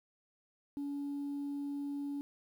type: tone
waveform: sine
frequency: 284.1 Hz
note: C#4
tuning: 43 cents sharp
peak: -34 dBFS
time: 0.77-2.21 s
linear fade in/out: 0 ms
effects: tanh soft clip ceiling -34 dBFS + 11-bit